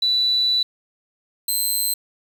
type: tone pair in turn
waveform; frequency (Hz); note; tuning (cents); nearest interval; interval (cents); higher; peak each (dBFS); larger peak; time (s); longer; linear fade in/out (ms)
sine / 10% pulse; 3965 / 4100; B7 / C8; +6 / -36; minor second; 58; second; -16 / -13; second; 0.02-0.63 / 1.48-1.94; first; 5
effects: 7-bit